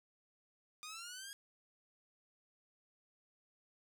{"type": "linear sweep", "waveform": "10% pulse", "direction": "up", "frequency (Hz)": [1212, 1650], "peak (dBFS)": -38, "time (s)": [0.83, 1.33], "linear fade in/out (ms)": 0, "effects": []}